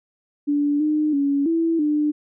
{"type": "tone with pitch steps", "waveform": "sine", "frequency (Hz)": [290, 304.1, 281.5, 329.9, 298.9], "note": ["D4", "D#4", "C#4", "E4", "D4"], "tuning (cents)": [-22, -40, 27, 1, 31], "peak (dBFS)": -17, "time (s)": [0.47, 2.12], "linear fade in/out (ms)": 20, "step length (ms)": 330, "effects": []}